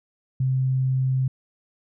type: tone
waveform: sine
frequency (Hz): 130.81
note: C3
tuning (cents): 0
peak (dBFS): -19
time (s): 0.4-1.28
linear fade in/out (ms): 5
effects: none